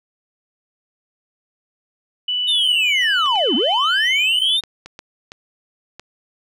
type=tone with pitch glide; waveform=sine; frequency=2970 to 3045 Hz; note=F#7 to F#7; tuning=+6 to +49 cents; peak=-18 dBFS; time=2.28-4.57 s; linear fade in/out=5 ms; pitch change=+43 cents; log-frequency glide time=3.12-3.65 s
type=linear two-way sweep; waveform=triangle; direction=down then up; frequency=3729 to 215.7 to 3729 Hz; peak=-15 dBFS; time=2.47-4.61 s; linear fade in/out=20 ms; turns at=3.55 s
type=clicks; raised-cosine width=0.2 ms; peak=-18 dBFS; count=7; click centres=3.26 / 3.357 / 4.637 / 4.86 / 4.991 / 5.319 / 5.996 s
effects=none